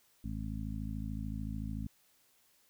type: harmonic tone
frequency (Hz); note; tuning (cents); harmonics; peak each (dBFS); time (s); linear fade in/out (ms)
53.6; A1; -45; 1 / 2 / 3 / 4 / 5; -40 / -42 / -45 / -42 / -46; 0.24-1.87; 5
effects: white hiss -69 dBFS RMS until 2.69 s